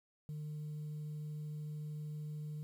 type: tone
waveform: sine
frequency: 151.1 Hz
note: D3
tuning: 50 cents sharp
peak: -38 dBFS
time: 0.29-2.63 s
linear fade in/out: 0 ms
effects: tanh soft clip ceiling -39 dBFS + 11-bit